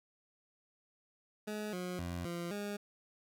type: tone with pitch steps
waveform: 20% pulse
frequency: 211.6 / 180.3 / 87.2 / 172.1 / 204.7 Hz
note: G#3 / F#3 / F2 / F3 / G#3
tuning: +33 / -45 / -2 / -25 / -25 cents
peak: -33 dBFS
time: 1.47-2.77 s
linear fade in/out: 10 ms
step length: 260 ms
effects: none